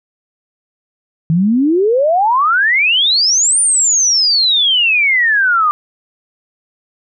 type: exponential two-way sweep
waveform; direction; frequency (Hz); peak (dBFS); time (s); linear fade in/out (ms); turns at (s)
sine; up then down; 155.56 to 9360 to 1185; -9; 1.3-5.71; 0; 3.6
effects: none